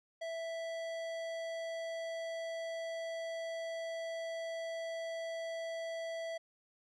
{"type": "tone with tanh clipping", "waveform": "sine", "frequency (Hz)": 659.3, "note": "E5", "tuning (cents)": 0, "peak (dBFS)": -40, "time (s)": [0.21, 6.38], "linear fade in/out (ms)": 10, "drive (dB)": 17, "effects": []}